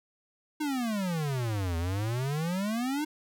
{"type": "exponential two-way sweep", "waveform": "square", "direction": "down then up", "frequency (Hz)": [311.3, 81.4, 311.3], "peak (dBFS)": -29, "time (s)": [0.6, 3.05], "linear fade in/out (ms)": 10, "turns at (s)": 1.77, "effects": []}